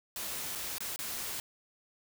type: noise with dropouts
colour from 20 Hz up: white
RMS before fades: -38 dBFS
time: 0.16-1.4 s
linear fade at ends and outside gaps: 1 ms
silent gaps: 0.552-0.556 / 0.783-0.805 / 0.961-0.99 s
effects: none